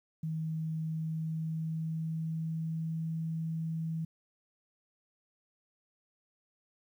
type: tone with pitch glide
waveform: sine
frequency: 159.2 to 161.89 Hz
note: D#3 to E3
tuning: +40 to -31 cents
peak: -32 dBFS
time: 0.23-4.05 s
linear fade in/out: 5 ms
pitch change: +29 cents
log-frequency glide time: 0.79-3.09 s
effects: 11-bit